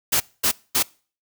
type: noise bursts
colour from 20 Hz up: white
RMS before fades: -19 dBFS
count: 3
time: 0.12-0.829 s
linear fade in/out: 10 ms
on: 83 ms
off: 230 ms
effects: noise-tail reverb RT60 0.4 s tail -24 dB re dry